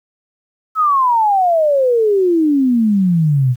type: exponential sweep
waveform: sine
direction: down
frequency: 1311 to 120 Hz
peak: -10 dBFS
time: 0.75-3.56 s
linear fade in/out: 50 ms
effects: 8-bit

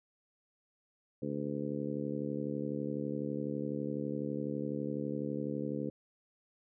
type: harmonic tone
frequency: 72 Hz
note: D2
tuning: 34 cents flat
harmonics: 2 / 3 / 4 / 5 / 6 / 7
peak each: -41 / -39 / -39 / -45 / -42 / -42 dBFS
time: 1.22-5.9 s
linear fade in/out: 5 ms
effects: none

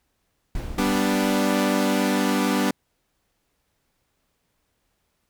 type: noise with exponential decay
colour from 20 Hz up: brown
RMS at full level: -27 dBFS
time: 0.55-1.8 s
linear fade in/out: 2 ms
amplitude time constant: 270 ms
type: chord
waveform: sawtooth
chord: G major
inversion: none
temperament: equal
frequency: 196 / 246.9 / 293.7 Hz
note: G3 / B3 / D4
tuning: 0 / 0 / 0 cents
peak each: -20 dBFS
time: 0.78-2.71 s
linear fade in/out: 5 ms
effects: pink hiss -72 dBFS RMS until 5.29 s

